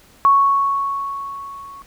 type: tone with level ramp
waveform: sine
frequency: 1108.7 Hz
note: C#6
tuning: in tune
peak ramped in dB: -8 to -35 dBFS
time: 0.25-1.82 s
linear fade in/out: 0 ms
effects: pink hiss -50 dBFS RMS until 1.86 s